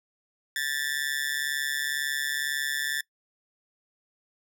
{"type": "tone with amplitude modulation", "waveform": "sawtooth", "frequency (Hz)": 1760, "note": "A6", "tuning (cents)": 0, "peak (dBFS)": -20, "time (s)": [0.56, 3.01], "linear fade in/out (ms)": 2, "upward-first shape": "sine", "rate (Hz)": 142, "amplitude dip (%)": 90, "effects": ["noise-tail reverb RT60 0.1 s tail -22 dB re dry"]}